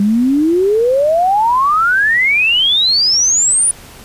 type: exponential sweep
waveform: sine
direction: up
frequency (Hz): 196 to 9820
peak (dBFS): -9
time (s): 0-3.71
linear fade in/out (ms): 2
effects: pink hiss -37 dBFS RMS until 4.04 s + resampled to 32000 Hz